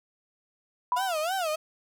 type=tone with exponential decay; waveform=sine; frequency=990 Hz; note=B5; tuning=4 cents sharp; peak=-20 dBFS; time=0.92-1.22 s; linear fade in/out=1 ms; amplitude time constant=64 ms
type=tone with vibrato; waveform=35% pulse; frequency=689 Hz; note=F5; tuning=24 cents flat; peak=-25 dBFS; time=0.96-1.56 s; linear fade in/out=10 ms; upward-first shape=sine; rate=3.2 Hz; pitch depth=210 cents each way
effects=none